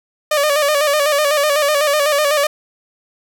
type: tone with vibrato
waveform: sawtooth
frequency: 587.3 Hz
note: D5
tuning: in tune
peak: -9 dBFS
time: 0.31-2.47 s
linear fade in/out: 5 ms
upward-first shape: square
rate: 8 Hz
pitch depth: 60 cents each way
effects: none